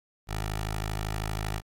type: tone with notch filter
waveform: 10% pulse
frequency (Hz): 52.7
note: G#1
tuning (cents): +26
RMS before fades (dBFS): -32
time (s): 0.27-1.62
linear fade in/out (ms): 50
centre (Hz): 250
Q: 0.69
effects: AAC 48 kbps